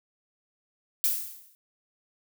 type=noise with exponential decay; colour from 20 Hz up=violet; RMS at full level=-22 dBFS; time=1.04-1.55 s; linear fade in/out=0 ms; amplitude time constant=110 ms; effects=none